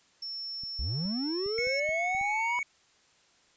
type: tone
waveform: sine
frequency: 5400 Hz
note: E8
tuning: 41 cents sharp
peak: -35 dBFS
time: 0.22-1.8 s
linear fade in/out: 5 ms
type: clicks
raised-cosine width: 5 ms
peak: -37 dBFS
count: 8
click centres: 0.636 / 1.055 / 1.462 / 1.589 / 1.671 / 1.891 / 2.149 / 2.212 s
type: linear sweep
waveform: triangle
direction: up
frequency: 48.85 to 987.8 Hz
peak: -28 dBFS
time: 0.79-2.59 s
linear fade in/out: 0 ms
type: tone with pitch glide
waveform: triangle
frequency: 2200 to 2229 Hz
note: C#7 to C#7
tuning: -14 to +9 cents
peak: -28 dBFS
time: 1.58-2.63 s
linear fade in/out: 2 ms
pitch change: +23 cents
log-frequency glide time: 1.94-2.33 s
effects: white hiss -64 dBFS RMS until 3.56 s + resampled to 16000 Hz